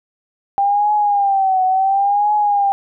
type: tone with vibrato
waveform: sine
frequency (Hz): 792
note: G5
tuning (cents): +18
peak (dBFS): -12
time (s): 0.58-2.72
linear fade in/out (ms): 0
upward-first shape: triangle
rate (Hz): 0.71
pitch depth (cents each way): 110
effects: none